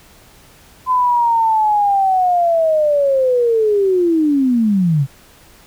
sine linear sweep, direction down, 1024 to 130 Hz, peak -11 dBFS, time 0.86-5.07 s, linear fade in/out 50 ms, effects pink hiss -46 dBFS RMS until 5.66 s

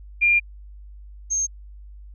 sine tone pair in turn, 2400 / 6407 Hz, D7 / G8, +37 / +37 cents, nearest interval octave + perfect fourth, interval 1700 cents, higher second, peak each -14 / -20 dBFS, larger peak first, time 0.21-0.4 / 1.3-1.47 s, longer first, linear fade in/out 20 ms, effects added 50 Hz sine -39 dBFS peak until 2.14 s

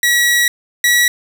sawtooth tone pair in turn, 1925 / 1932.6 Hz, B6 / B6, -45 / -38 cents, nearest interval unison, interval 7 cents, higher second, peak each -7 / -6 dBFS, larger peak second, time 0.03-0.48 / 0.84-1.08 s, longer first, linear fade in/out 2 ms, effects none

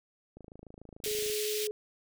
click train, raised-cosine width 2 ms, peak -35 dBFS, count 26, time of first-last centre 0.37-1.299 s, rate 26.9 Hz
pink high-pass noise, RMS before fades -36 dBFS, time 1.04-1.67 s, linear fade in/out 0 ms, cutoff 2500 Hz, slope 24 dB/octave
sine tone, 423.1 Hz, G#4, 32 cents sharp, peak -32 dBFS, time 1.06-1.71 s, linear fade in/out 0 ms
effects none

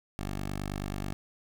10% pulse tone, 49.28 Hz, G1, 10 cents sharp, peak -25 dBFS, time 0.19-1.13 s, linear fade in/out 0 ms, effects none

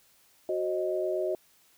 sine chord, C diminished, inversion second, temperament equal with one note detuned, 370 / 533.9 / 622.3 Hz, Gb4 / C5 / Eb5, 0 / +35 / 0 cents, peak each -30 / -36 / -30 dBFS, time 0.49-1.35 s, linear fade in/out 2 ms, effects white hiss -63 dBFS RMS until 1.77 s

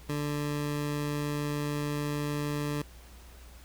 20% pulse tone, 146.83 Hz, D3, in tune, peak -25 dBFS, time 0.09-2.82 s, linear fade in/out 5 ms, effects added 60 Hz sine -49 dBFS peak until 3.64 s + pink hiss -55 dBFS RMS until 3.64 s

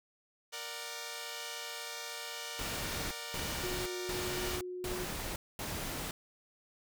5% pulse chord, Bb augmented, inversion none, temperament equal with one note detuned, 466.2 / 591.8 / 740 Hz, Bb4 / D5 / F#5, 0 / +13 / 0 cents, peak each -32 / -33 / -35 dBFS, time 0.52-4.58 s, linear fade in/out 20 ms
pink noise bursts, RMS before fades -39 dBFS, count 5, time 2.59-6.11 s, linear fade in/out 2 ms, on 520 ms, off 230 ms
sine tone, 362.5 Hz, F#4, 35 cents flat, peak -38 dBFS, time 3.63-5.05 s, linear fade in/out 5 ms
effects none

